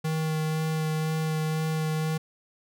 square tone with vibrato, 157.3 Hz, D#3, 19 cents sharp, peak -26 dBFS, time 0.04-2.18 s, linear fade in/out 10 ms, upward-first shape sine, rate 2 Hz, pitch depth 11 cents each way, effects none

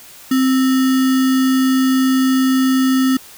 sine tone with sample-and-hold, 261.6 Hz, C4, in tune, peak -11 dBFS, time 0.31-3.17 s, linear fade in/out 5 ms, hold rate 1575 Hz, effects white hiss -40 dBFS RMS until 3.37 s

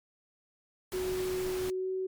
pink noise, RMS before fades -41 dBFS, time 0.92-1.7 s, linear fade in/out 0 ms
sine tone with pitch glide, 370 to 376 Hz, F#4 to F#4, 0 to +28 cents, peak -30 dBFS, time 0.93-2.07 s, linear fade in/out 10 ms, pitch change +28 cents, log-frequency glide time 1.66-1.9 s
effects MP3 96 kbps

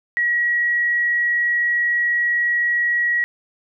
sine tone, 1913 Hz, A#6, 44 cents sharp, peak -16 dBFS, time 0.17-3.24 s, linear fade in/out 0 ms, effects none

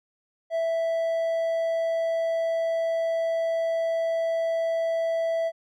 triangle tone, 659.3 Hz, E5, in tune, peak -21 dBFS, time 0.5-5.52 s, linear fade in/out 50 ms, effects none

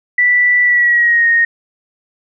sine tone with pitch glide, 1968 to 1859.7 Hz, B6 to A#6, -7 to -5 cents, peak -8 dBFS, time 0.18-1.45 s, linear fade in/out 5 ms, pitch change -98 cents, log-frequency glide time 0.63-1.27 s, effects none

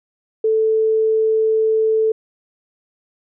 sine tone, 440 Hz, A4, in tune, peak -13 dBFS, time 0.44-2.12 s, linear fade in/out 5 ms, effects none

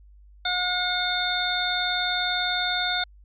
harmonic tone, 722 Hz, F#5, 43 cents flat, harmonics 1 / 2 / 3 / 5 / 6, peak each -30 / -28 / -33 / -27 / -33 dBFS, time 0.45-3.04 s, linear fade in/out 5 ms, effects added 50 Hz sine -48 dBFS peak until 3.24 s

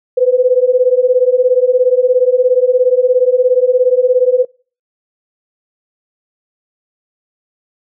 sine beating tone pair, 493.9 / 510.9 Hz, B4 / C5, 0 / -41 cents, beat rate 17 Hz, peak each -11 dBFS, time 0.17-4.45 s, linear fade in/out 10 ms, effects noise-tail reverb RT60 0.4 s tail -26 dB re dry

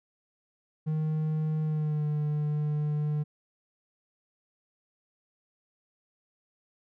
triangle tone with pitch glide, 155.56 to 149.65 Hz, D#3 to D3, 0 to +33 cents, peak -24 dBFS, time 0.86-3.24 s, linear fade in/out 20 ms, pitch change -67 cents, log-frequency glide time 1.63-2.06 s, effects none

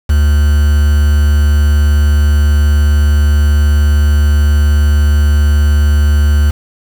triangle tone with quantisation, 73.42 Hz, D2, in tune, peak -4 dBFS, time 0.09-6.51 s, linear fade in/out 10 ms, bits 4, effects none

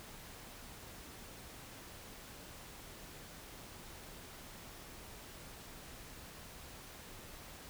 silence, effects pink hiss -52 dBFS RMS until 7.69 s

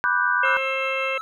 sine chord, G major seventh, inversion first, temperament equal, 987.8 / 1174.7 / 1480 / 1568 Hz, B5 / D6 / F#6 / G6, 0 / 0 / 0 / 0 cents, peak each -25 / -26 / -22 / -23 dBFS, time 0.04-0.57 s, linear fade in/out 0 ms
harmonic tone, 533 Hz, C5, 32 cents sharp, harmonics 1 / 2 / 3 / 4 / 5 / 6, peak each -27 / -36 / -38 / -29 / -27 / -38 dBFS, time 0.43-1.18 s, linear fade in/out 5 ms
triangle tone with tremolo, 1313 Hz, E6, 7 cents flat, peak -26 dBFS, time 0.45-1.21 s, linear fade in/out 0 ms, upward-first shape triangle, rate 5.5 Hz, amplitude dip 35%
effects none

